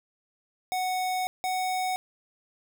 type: tone pair in turn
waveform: square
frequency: 740 / 743.5 Hz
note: F#5 / F#5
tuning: 0 / +8 cents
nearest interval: unison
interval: 8 cents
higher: second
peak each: -27 dBFS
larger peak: neither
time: 0.72-1.27 / 1.44-1.96 s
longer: first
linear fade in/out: 0 ms
effects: none